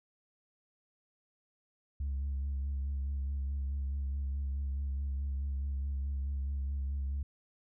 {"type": "tone with vibrato", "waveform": "sine", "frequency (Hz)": 69, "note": "C#2", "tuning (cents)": -7, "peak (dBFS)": -30, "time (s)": [2, 7.23], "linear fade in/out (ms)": 5, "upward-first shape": "sine", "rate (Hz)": 4.7, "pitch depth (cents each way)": 36, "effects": ["tanh soft clip ceiling -30 dBFS"]}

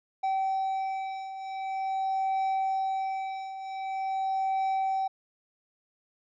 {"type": "beating tone pair", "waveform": "triangle", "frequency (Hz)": [769, 769.45], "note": ["G5", "G5"], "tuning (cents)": [-33, -32], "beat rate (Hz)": 0.45, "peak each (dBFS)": [-32, -27], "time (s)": [0.23, 5.08], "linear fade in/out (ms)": 10, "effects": ["resampled to 16000 Hz"]}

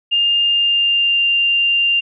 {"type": "tone with pitch glide", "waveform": "sine", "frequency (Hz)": [2811, 2790], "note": ["F7", "F7"], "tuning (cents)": [11, -2], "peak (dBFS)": -12, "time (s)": [0.11, 2.01], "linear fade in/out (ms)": 20, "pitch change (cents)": -13, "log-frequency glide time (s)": [0.44, 1.22], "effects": []}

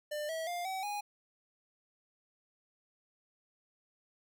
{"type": "tone with pitch steps", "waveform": "square", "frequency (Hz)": [597, 647.3, 701.8, 760.9, 825], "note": ["D5", "E5", "F5", "F#5", "G#5"], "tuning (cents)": [28, -32, 8, 48, -12], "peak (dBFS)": -36, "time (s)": [0.11, 1.01], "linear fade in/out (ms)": 10, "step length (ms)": 180, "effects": []}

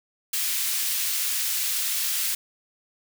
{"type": "high-pass noise", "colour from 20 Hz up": "white", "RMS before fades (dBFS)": -26, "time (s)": [0.33, 2.35], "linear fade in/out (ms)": 5, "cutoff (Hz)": 2100, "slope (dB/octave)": 12, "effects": []}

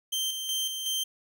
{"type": "tone with tremolo", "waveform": "sawtooth", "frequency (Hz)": 3136, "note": "G7", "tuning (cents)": 0, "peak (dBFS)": -24, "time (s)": [0.12, 1.04], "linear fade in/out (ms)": 10, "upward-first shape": "square", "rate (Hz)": 2.7, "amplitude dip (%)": 45, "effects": []}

